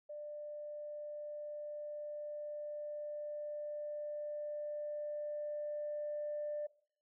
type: tone with level ramp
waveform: sine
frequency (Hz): 594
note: D5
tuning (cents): +20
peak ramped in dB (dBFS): -43 to -36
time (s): 0.09-6.67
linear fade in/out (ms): 10
effects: noise-tail reverb RT60 0.5 s tail -18 dB re dry + tanh soft clip ceiling -32 dBFS